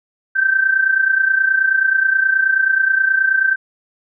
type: tone with amplitude modulation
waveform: sine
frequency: 1556 Hz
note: G6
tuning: 13 cents flat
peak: -9 dBFS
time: 0.35-3.56 s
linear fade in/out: 20 ms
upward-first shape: sine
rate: 29.4 Hz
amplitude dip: 70%
effects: none